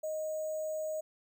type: tone with sample-and-hold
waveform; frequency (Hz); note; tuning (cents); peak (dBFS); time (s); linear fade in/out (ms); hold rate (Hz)
sine; 622.3; D#5; 0; -33; 0.03-1.01; 10; 7350
effects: none